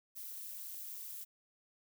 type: noise with amplitude modulation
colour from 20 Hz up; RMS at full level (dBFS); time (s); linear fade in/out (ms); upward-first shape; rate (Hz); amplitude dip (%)
violet; -42; 0.15-1.25; 20; sine; 205; 90
effects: none

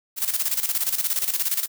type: noise with tremolo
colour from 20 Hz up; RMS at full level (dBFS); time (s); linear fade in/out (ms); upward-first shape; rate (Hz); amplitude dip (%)
blue; -22; 0.16-1.68; 50; square; 17; 70
effects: none

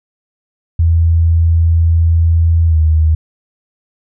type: tone with pitch glide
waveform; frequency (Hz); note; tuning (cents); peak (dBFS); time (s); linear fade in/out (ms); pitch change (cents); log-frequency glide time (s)
sine; 82.9 to 78.84; E2 to D#2; +10 to +23; -7; 0.79-3.15; 5; -87; 2.67-2.77
effects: none

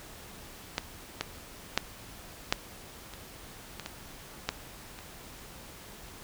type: clicks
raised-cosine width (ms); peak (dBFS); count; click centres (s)
0.2; -11 / -12 / -6 / -6 / -26 / -20 / -19 / -10 / -28; 9; 0.781 / 1.21 / 1.776 / 2.525 / 3.137 / 3.797 / 3.861 / 4.49 / 4.989
effects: pink hiss -48 dBFS RMS until 6.23 s

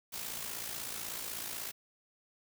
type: noise with amplitude modulation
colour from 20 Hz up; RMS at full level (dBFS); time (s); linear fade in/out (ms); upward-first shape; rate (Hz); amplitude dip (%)
white; -38; 0.12-1.72; 20; sine; 56.2; 55
effects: none

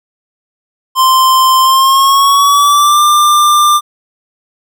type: tone with pitch glide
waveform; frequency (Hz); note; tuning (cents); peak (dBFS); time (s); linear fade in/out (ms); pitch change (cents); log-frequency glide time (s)
square; 1043 to 1191.2; C6 to D6; -6 to +24; -6; 0.95-3.81; 50; +230; 1.61-3.02
effects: none

